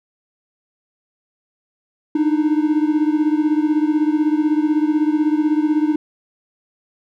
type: beating tone pair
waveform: triangle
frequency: 300.6 / 316.6 Hz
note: D4 / D#4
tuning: +40 / +30 cents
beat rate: 16 Hz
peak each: -14 / -17 dBFS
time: 2.15-5.96 s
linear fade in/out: 5 ms
effects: none